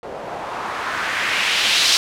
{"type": "noise with low-pass filter sweep", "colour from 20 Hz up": "blue", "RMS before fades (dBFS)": -21, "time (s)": [0.03, 1.97], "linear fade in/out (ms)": 0, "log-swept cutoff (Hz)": [540, 4400], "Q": 1.7, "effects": []}